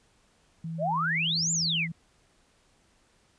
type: tone with pitch glide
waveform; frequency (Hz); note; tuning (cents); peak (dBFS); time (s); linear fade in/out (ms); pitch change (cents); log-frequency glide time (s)
sine; 163.5 to 165.02; E3 to E3; -14 to +2; -32; 0.64-1.92; 5; +16; 1.03-1.38
type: exponential two-way sweep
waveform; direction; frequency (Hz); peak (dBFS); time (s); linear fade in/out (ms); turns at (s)
sine; up then down; 540 to 7470 to 1912; -25; 0.78-1.88; 50; 1.52
effects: pink hiss -65 dBFS RMS until 3.38 s + resampled to 22050 Hz